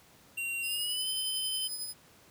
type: tone with pitch glide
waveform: square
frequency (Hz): 2755 to 3075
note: F7 to G7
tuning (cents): -24 to -34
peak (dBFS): -33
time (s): 0.37-1.68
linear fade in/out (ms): 10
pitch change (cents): +190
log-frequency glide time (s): 0.65-1.08
type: tone with tremolo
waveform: 15% pulse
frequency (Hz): 5020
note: D#8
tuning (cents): +15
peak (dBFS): -28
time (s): 0.62-1.94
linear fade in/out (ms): 50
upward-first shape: triangle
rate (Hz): 11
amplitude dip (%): 55
effects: pink hiss -59 dBFS RMS until 2.3 s + high-pass 80 Hz 12 dB/octave